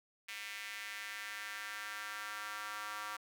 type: tone with high-pass filter sweep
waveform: square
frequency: 105.5 Hz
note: G#2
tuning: 28 cents sharp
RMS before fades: -44 dBFS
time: 0.28-3.17 s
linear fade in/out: 10 ms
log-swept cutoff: 2200 to 1200 Hz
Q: 2.5
effects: none

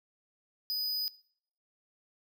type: tone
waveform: square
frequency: 4978 Hz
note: D#8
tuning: in tune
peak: -31 dBFS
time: 0.7-1.08 s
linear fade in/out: 0 ms
effects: noise-tail reverb RT60 0.6 s tail -21 dB re dry

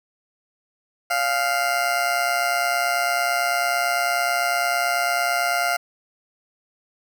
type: tone with amplitude modulation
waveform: 20% pulse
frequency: 698.5 Hz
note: F5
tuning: in tune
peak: -12 dBFS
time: 1.1-5.77 s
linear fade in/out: 10 ms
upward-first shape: sine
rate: 129 Hz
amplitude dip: 60%
effects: none

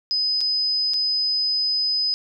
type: tone with dropouts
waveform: sine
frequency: 5020 Hz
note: D#8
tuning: 15 cents sharp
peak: -19 dBFS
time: 0.11-2.14 s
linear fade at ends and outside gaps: 0 ms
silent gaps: 0.407-0.412 / 0.936-0.941 s
effects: none

